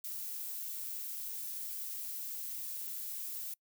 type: noise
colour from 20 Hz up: violet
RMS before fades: -41 dBFS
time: 0.04-3.54 s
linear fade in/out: 5 ms
effects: noise-tail reverb RT60 0.1 s tail -25 dB re dry